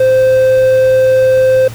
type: tone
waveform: triangle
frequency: 520 Hz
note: C5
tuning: 11 cents flat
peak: -4 dBFS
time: 0-1.68 s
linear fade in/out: 5 ms
effects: added 115 Hz sine -25 dBFS peak until 1.74 s + pink hiss -33 dBFS RMS until 1.74 s